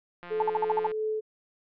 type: click train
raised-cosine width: 0.3 ms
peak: -25 dBFS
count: 121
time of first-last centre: 0.23-0.916 s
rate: 175 Hz
type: tone with tremolo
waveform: sine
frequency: 433.2 Hz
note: A4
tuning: 27 cents flat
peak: -26 dBFS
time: 0.3-1.21 s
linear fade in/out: 20 ms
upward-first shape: sine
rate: 2.9 Hz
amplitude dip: 30%
type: tone bursts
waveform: sine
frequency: 874 Hz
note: A5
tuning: 12 cents flat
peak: -22 dBFS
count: 7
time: 0.4-0.867 s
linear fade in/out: 2 ms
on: 23 ms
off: 51 ms
effects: low-pass 2000 Hz 12 dB/octave